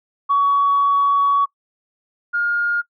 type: tone pair in turn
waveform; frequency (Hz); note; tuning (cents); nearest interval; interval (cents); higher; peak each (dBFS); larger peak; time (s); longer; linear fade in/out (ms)
sine; 1126 / 1418.7; C#6 / F6; +27 / +27; major third; 400; second; -12 / -16; first; 0.29-1.46 / 2.33-2.82; first; 20
effects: noise-tail reverb RT60 0.1 s tail -22 dB re dry + tanh soft clip ceiling -8 dBFS